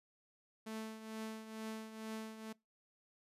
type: tone with tremolo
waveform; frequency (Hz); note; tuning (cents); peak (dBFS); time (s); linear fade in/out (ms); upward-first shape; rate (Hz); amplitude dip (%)
sawtooth; 220; A3; 0; -37; 0.66-2.53; 10; triangle; 2.2; 70
effects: noise-tail reverb RT60 0.2 s tail -23 dB re dry + resampled to 32000 Hz